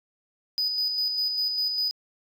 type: tone with tremolo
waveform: sine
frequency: 4978 Hz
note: D#8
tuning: in tune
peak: -20 dBFS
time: 0.58-1.91 s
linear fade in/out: 0 ms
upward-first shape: square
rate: 5 Hz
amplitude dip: 45%
effects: tanh soft clip ceiling -22 dBFS